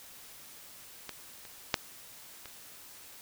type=clicks; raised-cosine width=0.2 ms; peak=-21 / -30 / -7 / -27 dBFS; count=4; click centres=1.093 / 1.452 / 1.742 / 2.457 s; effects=white hiss -51 dBFS RMS until 3.21 s